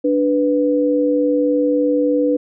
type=tone pair together; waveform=sine; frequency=293.2 / 494.5 Hz; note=D4 / B4; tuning=-3 / +2 cents; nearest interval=major sixth; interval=905 cents; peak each=-16 dBFS; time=0.04-2.37 s; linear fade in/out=10 ms; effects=none